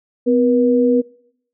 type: tone pair together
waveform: sine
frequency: 253.1 / 481.5 Hz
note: B3 / B4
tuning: +43 / -44 cents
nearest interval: major seventh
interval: 1113 cents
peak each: -14 dBFS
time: 0.26-1.02 s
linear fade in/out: 20 ms
effects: noise-tail reverb RT60 0.7 s tail -24 dB re dry